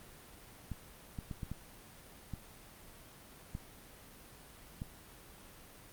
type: clicks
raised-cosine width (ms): 5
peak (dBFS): -27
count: 8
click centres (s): 0.717 / 1.188 / 1.312 / 1.432 / 1.516 / 2.337 / 3.551 / 4.819
effects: pink hiss -55 dBFS RMS until 5.92 s + Opus 32 kbps